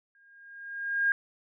sine tone with exponential growth, 1619 Hz, G#6, 45 cents flat, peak -20 dBFS, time 0.15-1.12 s, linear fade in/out 1 ms, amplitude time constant 210 ms, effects none

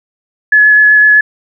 sine tone with vibrato, 1704 Hz, G#6, 44 cents sharp, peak -3 dBFS, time 0.52-1.21 s, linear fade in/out 5 ms, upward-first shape sine, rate 7.9 Hz, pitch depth 10 cents each way, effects none

